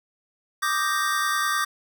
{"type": "chord", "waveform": "square", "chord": "Eb major seventh", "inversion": "third", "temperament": "equal", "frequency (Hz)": [1174.7, 1244.5, 1568, 1864.7], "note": ["D6", "Eb6", "G6", "Bb6"], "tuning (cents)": [0, 0, 0, 0], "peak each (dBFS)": [-26, -32, -28, -30], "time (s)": [0.62, 1.65], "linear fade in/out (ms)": 10, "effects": []}